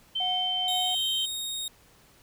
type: tone with pitch glide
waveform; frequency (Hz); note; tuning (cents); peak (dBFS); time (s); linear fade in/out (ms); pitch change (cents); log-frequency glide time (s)
sine; 3100 to 3134; G7 to G7; -20 to -1; -26; 0.15-1.26; 10; +19; 0.76-0.92
type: tone with tremolo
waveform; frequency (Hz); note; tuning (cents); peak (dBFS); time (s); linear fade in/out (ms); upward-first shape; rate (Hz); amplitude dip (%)
triangle; 732; F#5; -19; -27; 0.2-0.95; 5; triangle; 2.2; 50
type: tone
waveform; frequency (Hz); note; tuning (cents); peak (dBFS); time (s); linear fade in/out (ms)
sawtooth; 3729; A#7; 0; -28; 0.68-1.68; 2
effects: pink hiss -58 dBFS RMS until 2.22 s